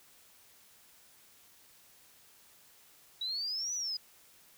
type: exponential two-way sweep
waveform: sine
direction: up then down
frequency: 3853 to 6020 to 4909 Hz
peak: -33 dBFS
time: 3.21-3.97 s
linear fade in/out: 5 ms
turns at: 3.74 s
effects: white hiss -61 dBFS RMS until 4.57 s